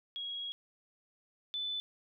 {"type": "tone pair in turn", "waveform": "sine", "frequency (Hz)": [3308, 3503], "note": ["G#7", "A7"], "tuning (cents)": [-8, -8], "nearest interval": "minor second", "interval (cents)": 100, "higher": "second", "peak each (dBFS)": [-37, -34], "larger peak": "second", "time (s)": [[0.16, 0.52], [1.54, 1.8]], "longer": "first", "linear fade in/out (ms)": 0, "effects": []}